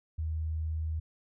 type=tone; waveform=sine; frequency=79.2 Hz; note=D#2; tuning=31 cents sharp; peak=-30 dBFS; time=0.18-1 s; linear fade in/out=10 ms; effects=none